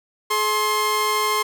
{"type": "tone pair together", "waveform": "sawtooth", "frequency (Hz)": [426, 1058.4], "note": ["G#4", "C6"], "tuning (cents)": [44, 20], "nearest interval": "octave + major third", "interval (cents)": 1576, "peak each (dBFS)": [-21, -16], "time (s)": [0.3, 1.43], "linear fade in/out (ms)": 10, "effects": ["9-bit"]}